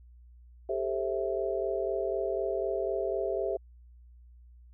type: chord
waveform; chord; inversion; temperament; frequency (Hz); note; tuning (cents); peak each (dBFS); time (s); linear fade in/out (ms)
sine; A minor seventh; third; just; 396 / 440 / 528 / 660; G4 / A4 / C5 / E5; +18 / 0 / +16 / +2; -32 / -36 / -35 / -33; 0.69-3.57; 5
effects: added 60 Hz sine -51 dBFS peak until 4.73 s